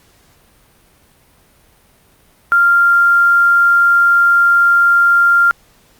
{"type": "tone with quantisation", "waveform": "sine", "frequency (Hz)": 1392, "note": "F6", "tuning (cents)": -6, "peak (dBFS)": -7, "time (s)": [2.52, 5.51], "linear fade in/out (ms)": 0, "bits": 6, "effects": ["pink hiss -51 dBFS RMS until 5.99 s", "Opus 48 kbps"]}